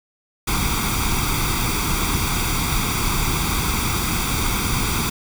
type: noise with comb filter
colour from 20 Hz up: pink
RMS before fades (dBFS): -21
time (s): 0.47-5.1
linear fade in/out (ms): 10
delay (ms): 0.85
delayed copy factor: +0.75
effects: none